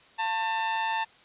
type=tone with amplitude modulation; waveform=sawtooth; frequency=894 Hz; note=A5; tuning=27 cents sharp; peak=-20 dBFS; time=0.18-1.05 s; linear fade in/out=20 ms; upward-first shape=sine; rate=192 Hz; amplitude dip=45%; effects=white hiss -56 dBFS RMS until 1.24 s + resampled to 8000 Hz